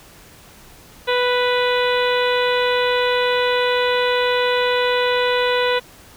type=harmonic tone; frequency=493.9 Hz; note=B4; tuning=in tune; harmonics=1 / 2 / 3 / 4 / 5 / 6 / 7 / 8; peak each=-18 / -23 / -25 / -27 / -28 / -30 / -28 / -30 dBFS; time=1.07-5.8 s; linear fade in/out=20 ms; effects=pink hiss -45 dBFS RMS until 6.16 s